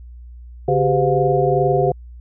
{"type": "tone cluster", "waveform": "sine", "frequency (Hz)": [140.6, 380.9, 403.3, 511, 710], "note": ["C#3", "G4", "G4", "C5", "F5"], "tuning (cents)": [25, -50, 49, -41, 28], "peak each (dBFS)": -20, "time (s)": [0.68, 1.92], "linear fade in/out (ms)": 5, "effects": ["added 60 Hz sine -35 dBFS peak until 2.2 s"]}